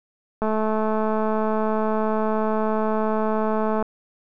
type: click train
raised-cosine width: 1 ms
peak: -11 dBFS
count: 740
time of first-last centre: 0.42-3.826 s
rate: 217 Hz
effects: none